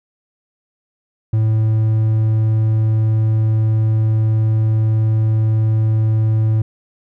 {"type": "tone", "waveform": "triangle", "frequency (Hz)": 109.8, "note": "A2", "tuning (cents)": -3, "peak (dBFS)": -10, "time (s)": [1.33, 6.62], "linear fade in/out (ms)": 5, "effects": []}